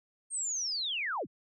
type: linear sweep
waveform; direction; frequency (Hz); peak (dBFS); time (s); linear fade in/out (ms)
sine; down; 8650 to 72.8; -31; 0.3-1.27; 50
effects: none